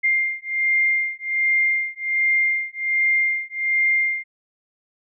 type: beating tone pair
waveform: sine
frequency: 2107 / 2108.3 Hz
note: C7 / C7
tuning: +12 / +13 cents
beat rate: 1.3 Hz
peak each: -21 dBFS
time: 0.03-4.24 s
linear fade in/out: 20 ms
effects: none